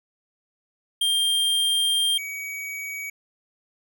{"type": "tone pair in turn", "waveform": "square", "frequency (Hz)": [3192, 2262], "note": ["G7", "C#7"], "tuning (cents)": [31, 34], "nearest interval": "tritone", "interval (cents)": 597, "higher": "first", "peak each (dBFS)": [-20, -31], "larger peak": "first", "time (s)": [[1.01, 2.18], [2.18, 3.1]], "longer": "first", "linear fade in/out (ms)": 5, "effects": []}